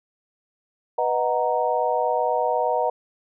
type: chord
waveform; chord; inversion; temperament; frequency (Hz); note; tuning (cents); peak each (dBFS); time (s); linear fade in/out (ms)
sine; B major seventh; none; equal; 493.9 / 622.3 / 740 / 932.3; B4 / D#5 / F#5 / A#5; 0 / 0 / 0 / 0; -25; 0.98-2.9; 5
effects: none